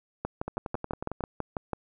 two click trains, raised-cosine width 1 ms, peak -19 / -16 dBFS, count 9 / 10, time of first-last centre 0.48-1.207 / 0.25-1.733 s, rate 11 / 6.07 Hz, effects none

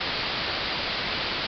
white low-pass noise, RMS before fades -29 dBFS, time 0-1.47 s, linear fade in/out 10 ms, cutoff 4900 Hz, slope 96 dB/octave, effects none

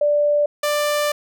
sine / sawtooth tone pair in turn, 587.3 / 591 Hz, D5 / D5, 0 / +11 cents, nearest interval unison, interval 11 cents, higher second, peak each -14 dBFS, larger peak neither, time 0.01-0.46 / 0.63-1.12 s, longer second, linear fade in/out 5 ms, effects none

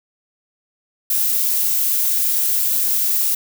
violet noise, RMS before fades -18 dBFS, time 1.1-3.35 s, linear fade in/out 5 ms, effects none

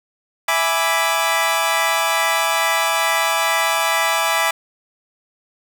20% pulse chord, E dominant seventh, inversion none, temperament equal, 659.3 / 830.6 / 987.8 / 1174.7 Hz, E5 / G#5 / B5 / D6, 0 / 0 / 0 / 0 cents, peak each -17 dBFS, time 0.48-4.51 s, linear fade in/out 5 ms, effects none

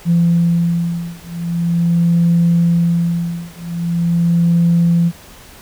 sine beating tone pair, 170 / 170.43 Hz, F3 / F3, -46 / -42 cents, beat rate 0.43 Hz, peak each -14 dBFS, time 0.05-5.12 s, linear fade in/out 50 ms, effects tanh soft clip ceiling -5 dBFS + pink hiss -40 dBFS RMS until 5.61 s

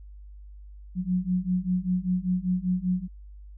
sine beating tone pair, 179.5 / 184.6 Hz, F3 / F#3, +48 / -4 cents, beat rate 5.1 Hz, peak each -27 / -26 dBFS, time 0.95-3.08 s, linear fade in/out 50 ms, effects added 50 Hz sine -42 dBFS peak until 3.57 s

